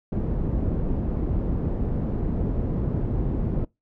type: low-pass noise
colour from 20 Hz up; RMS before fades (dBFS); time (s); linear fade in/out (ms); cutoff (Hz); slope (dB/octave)
pink; -25; 0.12-3.65; 5; 330; 12
effects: noise-tail reverb RT60 0.2 s tail -24 dB re dry